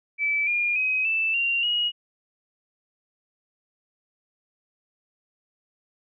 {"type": "tone with pitch steps", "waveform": "sine", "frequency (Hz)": [2310, 2416, 2528, 2644, 2766, 2894], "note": ["D7", "D7", "D#7", "E7", "F7", "F#7"], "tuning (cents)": [-29, 48, 27, 5, -17, -39], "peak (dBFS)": -21, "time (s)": [0.18, 1.92], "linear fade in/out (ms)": 50, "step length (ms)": 290, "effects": []}